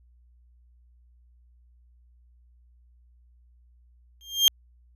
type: tone with exponential growth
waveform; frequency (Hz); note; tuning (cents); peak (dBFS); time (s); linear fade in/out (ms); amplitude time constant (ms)
35% pulse; 3200; G7; +35; -10; 4.21-4.48; 0; 57
effects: added 60 Hz sine -55 dBFS peak until 4.95 s + resampled to 32000 Hz